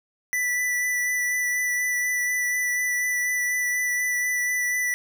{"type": "tone with vibrato", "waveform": "square", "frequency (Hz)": 1975.5, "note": "B6", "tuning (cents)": 0, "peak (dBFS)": -23, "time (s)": [0.33, 4.94], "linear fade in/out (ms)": 0, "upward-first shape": "sine", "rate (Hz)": 4.1, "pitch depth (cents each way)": 13, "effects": []}